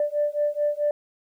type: beating tone pair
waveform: sine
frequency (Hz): 587.3 / 591.9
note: D5 / D5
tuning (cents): 0 / +13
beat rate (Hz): 4.6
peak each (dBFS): -24 / -24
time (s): 0-0.91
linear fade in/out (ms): 2
effects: tanh soft clip ceiling -14 dBFS + 10-bit